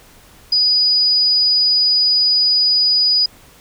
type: tone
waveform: sine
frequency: 4940 Hz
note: D#8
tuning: 13 cents flat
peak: -11 dBFS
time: 0.52-3.26 s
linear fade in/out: 5 ms
effects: pink hiss -46 dBFS RMS until 3.6 s